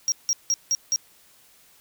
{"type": "tone bursts", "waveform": "triangle", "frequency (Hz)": 5630, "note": "F8", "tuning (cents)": 13, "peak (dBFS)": -18, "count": 5, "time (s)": [0.08, 0.96], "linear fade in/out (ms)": 0, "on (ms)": 40, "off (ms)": 170, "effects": ["white hiss -56 dBFS RMS until 1.8 s"]}